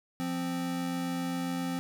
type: tone pair together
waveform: square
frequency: 174.15 / 261.6 Hz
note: F3 / C4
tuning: -5 / 0 cents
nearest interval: perfect fifth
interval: 705 cents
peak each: -36 / -33 dBFS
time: 0.2-1.79 s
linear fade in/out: 0 ms
effects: none